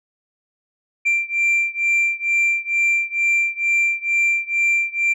sine beating tone pair, 2360 / 2362.2 Hz, D7 / D7, +8 / +9 cents, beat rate 2.2 Hz, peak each -17 / -18 dBFS, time 1.05-5.14 s, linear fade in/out 20 ms, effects tanh soft clip ceiling -13 dBFS

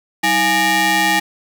sawtooth ring-modulated tone, 510 Hz, C5, 44 cents flat, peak -6 dBFS, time 0.23-1.2 s, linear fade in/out 10 ms, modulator 1340 Hz, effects none

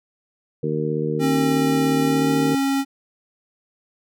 harmonic tone, 76.7 Hz, D#2, 24 cents flat, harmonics 2 / 3 / 4 / 5 / 6, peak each -25 / -29 / -29 / -28 / -25 dBFS, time 0.63-2.55 s, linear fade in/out 5 ms
square tone with pitch glide, 269.4 to 273.6 Hz, C#4 to C#4, -49 to -23 cents, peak -19 dBFS, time 1.19-2.85 s, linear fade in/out 50 ms, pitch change +26 cents, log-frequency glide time 2.01-2.32 s
effects none

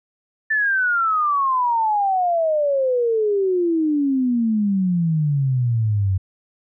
sine exponential sweep, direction down, 1776 to 92.5 Hz, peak -16 dBFS, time 0.5-6.18 s, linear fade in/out 10 ms, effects none

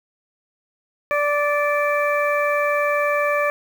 harmonic tone, 584 Hz, D5, 10 cents flat, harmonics 1 / 2 / 3 / 4, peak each -20 / -23 / -25 / -26 dBFS, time 1.11-3.5 s, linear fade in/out 0 ms, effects 7-bit

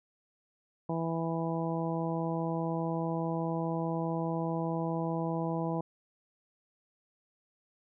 harmonic tone, 164.81 Hz, E3, in tune, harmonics 1 / 2 / 3 / 4 / 5 / 6, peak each -33 / -36 / -38 / -39 / -40 / -41 dBFS, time 0.89-5.81 s, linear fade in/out 5 ms, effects none

